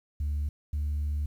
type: tone pair in turn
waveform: sine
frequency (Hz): 73.42 / 73.85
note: D2 / D2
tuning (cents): 0 / +10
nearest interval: unison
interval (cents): 10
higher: second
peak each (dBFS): -25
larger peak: neither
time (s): 0.2-0.49 / 0.73-1.26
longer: second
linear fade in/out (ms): 5
effects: tanh soft clip ceiling -25 dBFS + 10-bit